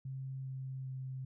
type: tone with pitch steps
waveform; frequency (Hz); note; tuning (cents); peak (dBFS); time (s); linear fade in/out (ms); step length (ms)
sine; 133.1 / 132.1 / 131.12; C3 / C3 / C3; +30 / +17 / +4; -39; 0.05-1.25; 5; 400
effects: none